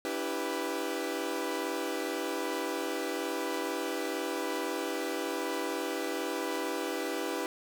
sawtooth chord, E minor seventh, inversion third, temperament equal with one note detuned, 287.6 / 329.6 / 392 / 493.9 Hz, D4 / E4 / G4 / B4, -36 / 0 / 0 / 0 cents, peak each -35 / -33 / -33 / -33 dBFS, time 0.05-7.46 s, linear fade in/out 0 ms, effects none

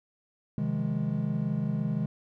triangle chord, F minor seventh, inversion second, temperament equal with one note detuned, 130.81 / 156.65 / 174.61 / 207.7 Hz, C3 / Eb3 / F3 / Ab3, 0 / +12 / 0 / 0 cents, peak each -31 / -29 / -35 / -29 dBFS, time 0.58-2.06 s, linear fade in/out 2 ms, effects none

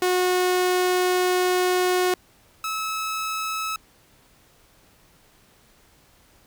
sawtooth tone pair in turn, 363.9 / 1296.8 Hz, F#4 / E6, -29 / -29 cents, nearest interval octave + minor seventh, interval 2200 cents, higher second, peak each -15 / -22 dBFS, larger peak first, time 0.02-2.14 / 2.64-3.76 s, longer first, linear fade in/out 2 ms, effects pink hiss -57 dBFS RMS until 6.46 s

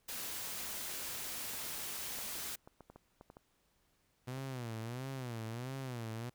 white noise, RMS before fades -42 dBFS, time 0.08-2.56 s, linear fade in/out 10 ms
clicks, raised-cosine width 1 ms, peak -38 dBFS, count 11, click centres 1.537 / 2.187 / 2.354 / 2.675 / 2.807 / 2.9 / 2.96 / 3.211 / 3.301 / 3.369 / 4.379 s
sawtooth tone with vibrato, 122.5 Hz, B2, 14 cents flat, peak -36 dBFS, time 4.27-6.3 s, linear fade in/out 10 ms, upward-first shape sine, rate 1.5 Hz, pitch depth 170 cents each way
effects pink hiss -75 dBFS RMS until 6.34 s

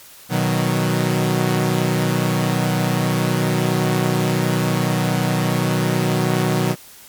sawtooth chord, B major, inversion none, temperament equal, 123.47 / 155.56 / 185 Hz, B2 / D#3 / F#3, 0 / 0 / 0 cents, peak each -17 dBFS, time 0.29-6.76 s, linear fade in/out 50 ms, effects white hiss -43 dBFS RMS until 7.08 s + MP3 96 kbps

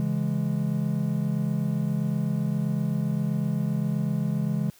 triangle chord, C# minor, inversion none, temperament just, 138.59 / 166.31 / 207.9 Hz, C#3 / E3 / G#3, 0 / +16 / +2 cents, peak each -26 dBFS, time 0-4.7 s, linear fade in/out 0 ms, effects white hiss -56 dBFS RMS until 4.79 s

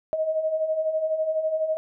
sine beating tone pair, 621 / 633 Hz, D#5 / D#5, -3 / +30 cents, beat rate 12 Hz, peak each -30 / -23 dBFS, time 0.13-1.77 s, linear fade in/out 0 ms, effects none

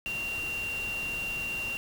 sine tone in noise, 2762 Hz, F7, 20 cents flat, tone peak -31 dBFS, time 0.06-1.77 s, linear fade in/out 0 ms, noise pink, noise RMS -42 dBFS, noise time 0.06-1.77 s, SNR +8 dB, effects none

